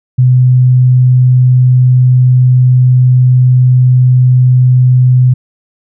sine tone, 126.6 Hz, B2, 43 cents sharp, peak -3 dBFS, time 0.18-5.34 s, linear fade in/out 10 ms, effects none

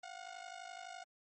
sawtooth ring-modulated tone, 723 Hz, F#5, 40 cents flat, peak -40 dBFS, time 0.03-1.04 s, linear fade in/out 5 ms, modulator 25.9 Hz, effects MP3 32 kbps

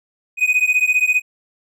triangle beating tone pair, 2489 / 2504 Hz, D#7 / D#7, 0 / +10 cents, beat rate 15 Hz, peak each -15 dBFS, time 0.37-1.22 s, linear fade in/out 50 ms, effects none

